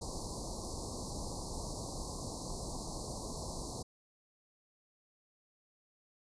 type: band-stop noise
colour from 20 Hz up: pink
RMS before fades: -41 dBFS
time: 0.01-3.83 s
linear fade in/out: 10 ms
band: 1100 to 4100 Hz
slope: 96 dB/octave
effects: resampled to 22050 Hz